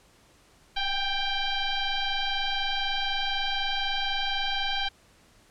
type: tone with frequency modulation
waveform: sine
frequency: 1568 Hz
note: G6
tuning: in tune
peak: -25 dBFS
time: 0.76-4.89 s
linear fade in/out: 10 ms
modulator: 790 Hz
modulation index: 3.2
effects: pink hiss -59 dBFS RMS until 5.5 s + low-pass 10000 Hz 12 dB/octave